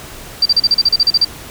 sine tone bursts, 4685 Hz, D8, 5 cents flat, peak -7 dBFS, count 12, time 0.42-1.248 s, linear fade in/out 5 ms, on 36 ms, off 36 ms, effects pink hiss -33 dBFS RMS until 1.5 s

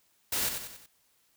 white noise with echo, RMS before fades -30 dBFS, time 0.32-0.49 s, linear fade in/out 5 ms, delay 93 ms, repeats 4, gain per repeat -6 dB, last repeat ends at 0.862 s, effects white hiss -69 dBFS RMS until 1.36 s

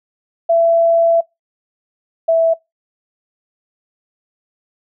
sine tone pair in turn, 669 / 657.9 Hz, E5 / E5, +25 / -4 cents, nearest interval unison, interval 29 cents, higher first, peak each -9 dBFS, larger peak neither, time 0.49-1.21 / 2.28-2.54 s, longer first, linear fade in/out 10 ms, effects noise-tail reverb RT60 0.2 s tail -24 dB re dry

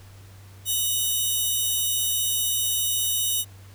5% pulse tone pair together, 2960 / 3729 Hz, F#7 / A#7, 0 / 0 cents, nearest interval major third, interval 400 cents, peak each -17 dBFS, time 0.65-3.45 s, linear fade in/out 50 ms, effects added 97 Hz sine -44 dBFS peak until 3.74 s + pink hiss -53 dBFS RMS until 3.74 s

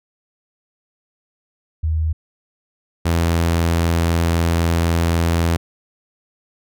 sine / sawtooth tone pair in turn, 79.1 / 83.87 Hz, D#2 / E2, +29 / +30 cents, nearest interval minor second, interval 101 cents, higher second, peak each -16 / -11 dBFS, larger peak second, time 1.83-2.13 / 3.05-5.57 s, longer second, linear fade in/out 10 ms, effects none

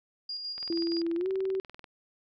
sine tone with tremolo, 4831 Hz, D8, 48 cents sharp, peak -33 dBFS, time 0.29-1.02 s, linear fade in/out 5 ms, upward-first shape square, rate 6.4 Hz, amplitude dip 35%
click train, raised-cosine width 0.3 ms, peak -30 dBFS, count 27, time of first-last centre 0.58-1.842 s, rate 20.6 Hz
sine tone with pitch glide, 335 to 382.6 Hz, E4 to G4, +28 to -42 cents, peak -27 dBFS, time 0.7-1.6 s, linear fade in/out 2 ms, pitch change +230 cents, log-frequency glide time 1.16-1.28 s
effects none

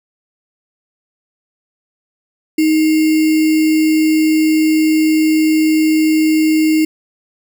sine tone with sample-and-hold, 313.4 Hz, D#4, 13 cents sharp, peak -9 dBFS, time 2.58-6.85 s, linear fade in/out 5 ms, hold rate 2450 Hz, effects none

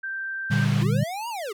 sine tone, 1568 Hz, G6, in tune, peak -28 dBFS, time 0.03-0.65 s, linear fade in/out 10 ms
sine chord, G minor, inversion first, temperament equal, 116.54 / 146.83 / 196 Hz, Bb2 / D3 / G3, 0 / 0 / 0 cents, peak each -23 / -23 / -25 dBFS, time 0.5-1.04 s, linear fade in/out 10 ms
white low-pass noise, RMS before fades -35 dBFS, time 0.5-0.84 s, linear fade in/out 20 ms, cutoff 3000 Hz, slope 12 dB/octave
square linear two-way sweep, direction up then down, 316.2 to 971 to 373.8 Hz, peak -30 dBFS, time 0.81-1.53 s, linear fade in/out 10 ms, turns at 1.29 s
effects none

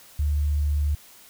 sine tone, 73.42 Hz, D2, in tune, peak -20 dBFS, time 0.19-0.95 s, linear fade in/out 5 ms, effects white hiss -50 dBFS RMS until 1.29 s

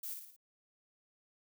violet noise with echo, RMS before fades -42 dBFS, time 0.03-0.14 s, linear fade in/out 5 ms, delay 56 ms, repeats 4, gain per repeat -5 dB, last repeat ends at 0.364 s, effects none

